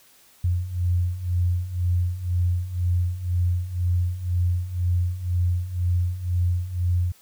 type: beating tone pair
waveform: sine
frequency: 87.31 / 89.31 Hz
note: F2 / F2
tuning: 0 / +39 cents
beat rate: 2 Hz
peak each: -26 / -22 dBFS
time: 0.44-7.12 s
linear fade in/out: 5 ms
effects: white hiss -55 dBFS RMS until 7.21 s